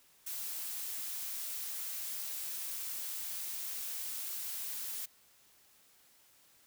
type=noise; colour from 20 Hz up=blue; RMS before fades=-40 dBFS; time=0.26-5.06 s; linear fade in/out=10 ms; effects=white hiss -65 dBFS RMS until 6.66 s